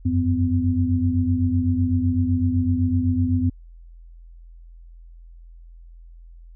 sine tone cluster, 89.3 / 97.2 / 253.9 Hz, F2 / G2 / B3, +39 / -14 / +48 cents, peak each -22 / -23 / -21 dBFS, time 0.05-3.5 s, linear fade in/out 10 ms, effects added 42 Hz sine -41 dBFS peak until 6.55 s

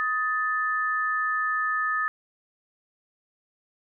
sine tone pair together, 1256.8 / 1760 Hz, D#6 / A6, +17 / 0 cents, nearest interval tritone, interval 583 cents, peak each -26 dBFS, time 0-2.08 s, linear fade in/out 0 ms, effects none

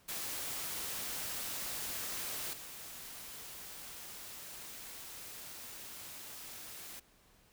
white noise with level steps, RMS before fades -40 / -48 dBFS, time 0.08-7 s, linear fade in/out 10 ms, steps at 2.53 s, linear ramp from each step 2 ms, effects pink hiss -66 dBFS RMS until 7.52 s

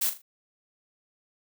blue noise with echo, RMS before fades -26 dBFS, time 0.01-0.1 s, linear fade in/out 10 ms, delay 40 ms, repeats 3, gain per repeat -10 dB, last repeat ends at 0.22 s, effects none

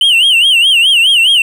triangle tone with vibrato, 2960 Hz, F#7, in tune, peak -4 dBFS, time 0.01-1.42 s, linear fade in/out 2 ms, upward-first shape sine, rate 4.8 Hz, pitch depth 170 cents each way, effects none

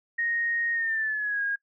sine tone with pitch glide, 1864.7 to 1632.7 Hz, A#6 to G#6, 0 to -30 cents, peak -25 dBFS, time 0.18-1.56 s, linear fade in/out 10 ms, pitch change -230 cents, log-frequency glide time 0.73-1.43 s, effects noise-tail reverb RT60 0.1 s tail -20 dB re dry

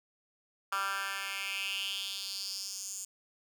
10% pulse tone with high-pass filter sweep, 196 Hz, G3, in tune, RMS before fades -37 dBFS, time 0.72-3.05 s, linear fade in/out 5 ms, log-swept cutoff 1300 to 7300 Hz, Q 4.2, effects none

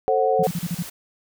sine chord, F# diminished, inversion first, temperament just, 444 / 532.8 / 740 Hz, A4 / C5 / F#5, +16 / +31 / 0 cents, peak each -21 dBFS, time 0.08-0.47 s, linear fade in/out 0 ms
sine tone bursts, 172.7 Hz, F3, 19 cents flat, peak -22 dBFS, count 6, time 0.39-0.827 s, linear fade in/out 5 ms, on 42 ms, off 37 ms
white noise, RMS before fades -37 dBFS, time 0.43-0.9 s, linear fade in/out 10 ms
effects none

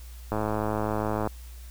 click train, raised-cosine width 1 ms, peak -14 dBFS, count 103, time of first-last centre 0.32-1.273 s, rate 107 Hz, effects added 60 Hz sine -40 dBFS peak until 1.7 s + white hiss -53 dBFS RMS until 1.7 s

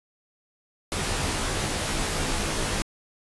pink noise with comb filter, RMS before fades -27 dBFS, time 0.92-2.82 s, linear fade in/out 0 ms, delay 17 ms, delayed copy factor -0.9, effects resampled to 24000 Hz

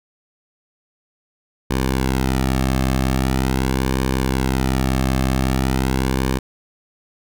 sawtooth tone with flanger, 65.4 Hz, C2, in tune, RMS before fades -19 dBFS, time 1.7-6.39 s, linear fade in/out 10 ms, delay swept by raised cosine 1.5 to 2.08 ms, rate 0.43 Hz, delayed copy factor -0.7, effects none

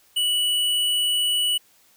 square tone, 2949 Hz, F#7, 6 cents flat, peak -20 dBFS, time 0.16-1.58 s, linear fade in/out 10 ms, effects white hiss -58 dBFS RMS until 1.96 s

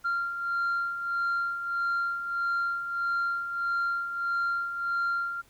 sine beating tone pair, 1385 / 1386.6 Hz, F6 / F6, -15 / -13 cents, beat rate 1.6 Hz, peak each -33 / -26 dBFS, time 0.04-5.42 s, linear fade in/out 20 ms, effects tanh soft clip ceiling -23 dBFS + pink hiss -61 dBFS RMS until 5.49 s

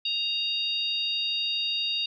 harmonic tone, 932.3 Hz, A#5, in tune, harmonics 3 / 4 / 5, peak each -30 / -28 / -34 dBFS, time 0.05-2.06 s, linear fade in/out 5 ms, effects none

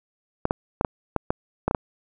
clicks, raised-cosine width 1 ms, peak -7 dBFS, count 9, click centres 0.454 / 0.509 / 0.811 / 0.848 / 1.163 / 1.305 / 1.68 / 1.711 / 1.748 s, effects none

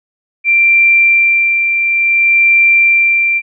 sine tone with tremolo, 2361 Hz, D7, 9 cents sharp, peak -5 dBFS, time 0.44-3.42 s, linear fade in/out 50 ms, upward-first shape sine, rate 0.57 Hz, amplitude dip 45%, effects none

